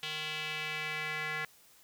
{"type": "tone with band-pass filter sweep", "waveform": "square", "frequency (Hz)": 154.2, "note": "D#3", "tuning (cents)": -15, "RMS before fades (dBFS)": -37, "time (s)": [0.03, 1.45], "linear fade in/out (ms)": 0, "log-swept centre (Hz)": [3100, 1900], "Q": 2.9, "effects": ["white hiss -61 dBFS RMS until 1.83 s"]}